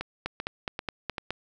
two click trains, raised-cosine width 0.3 ms, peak -14 / -16 dBFS, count 6 / 4, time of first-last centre 0.26-1.306 / 0.01-1.182 s, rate 4.78 / 2.56 Hz, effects none

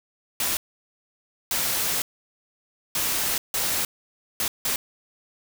white noise bursts at uneven times, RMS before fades -25 dBFS, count 6, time 0.4-0.57 / 1.51-2.02 / 2.95-3.38 / 3.54-3.85 / 4.4-4.48 / 4.65-4.76 s, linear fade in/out 2 ms, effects none

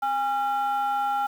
sine tone pair together, 815.8 / 1372 Hz, G#5 / F6, -31 / -31 cents, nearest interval major sixth, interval 900 cents, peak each -22 / -27 dBFS, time 0.02-1.27 s, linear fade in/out 10 ms, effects tanh soft clip ceiling -19 dBFS + 8-bit

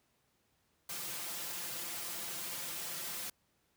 white noise with comb filter, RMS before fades -41 dBFS, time 0.89-3.3 s, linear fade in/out 5 ms, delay 5.8 ms, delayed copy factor +0.9, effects pink hiss -75 dBFS RMS until 3.76 s + high-pass 60 Hz 12 dB/octave

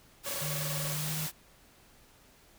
white noise, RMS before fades -36 dBFS, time 0.23-1.32 s, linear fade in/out 50 ms
sawtooth tone bursts, 561 Hz, C#5, 21 cents sharp, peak -35 dBFS, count 14, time 0.26-0.925 s, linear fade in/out 0 ms, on 28 ms, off 21 ms
sine tone with pitch glide, 149.9 to 155.28 Hz, D3 to D#3, +36 to -3 cents, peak -35 dBFS, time 0.41-1.27 s, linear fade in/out 10 ms, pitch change +61 cents, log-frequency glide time 0.96-1.15 s
effects pink hiss -60 dBFS RMS until 2.58 s

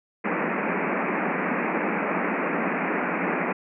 pink band-pass noise, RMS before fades -26 dBFS, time 0.24-3.53 s, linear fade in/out 10 ms, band 170 to 2500 Hz, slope 96 dB/octave, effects none

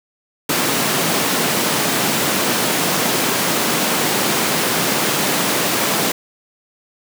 pink high-pass noise, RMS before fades -18 dBFS, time 0.49-6.12 s, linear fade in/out 5 ms, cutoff 160 Hz, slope 24 dB/octave, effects none

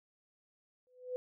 sine tone with exponential growth, 502 Hz, B4, 28 cents sharp, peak -32 dBFS, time 0.87-1.16 s, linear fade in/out 0 ms, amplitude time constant 63 ms, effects none

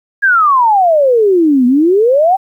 sine exponential two-way sweep, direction down then up, 1661.2 to 239.8 to 795 Hz, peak -6 dBFS, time 0.22-2.37 s, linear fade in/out 20 ms, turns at 1.66 s, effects 8-bit

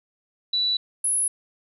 sine tone pair in turn, 3951 / 10548 Hz, B7 / E9, 0 / 0 cents, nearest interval octave + perfect fourth, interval 1700 cents, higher second, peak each -20 dBFS, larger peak neither, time 0.53-0.77 / 1.04-1.28 s, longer neither, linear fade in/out 5 ms, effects none

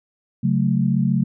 sine chord, F# minor, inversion second, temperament equal, 138.59 / 185 / 220 Hz, C#3 / F#3 / A3, 0 / 0 / 0 cents, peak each -20 / -20 / -21 dBFS, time 0.43-1.24 s, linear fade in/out 10 ms, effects none

